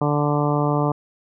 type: harmonic tone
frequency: 146.83 Hz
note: D3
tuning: in tune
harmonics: 1 / 2 / 3 / 4 / 5 / 6 / 7 / 8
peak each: -21 / -24 / -26 / -27 / -28 / -29 / -29 / -30 dBFS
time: 0.01-0.92 s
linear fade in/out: 5 ms
effects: none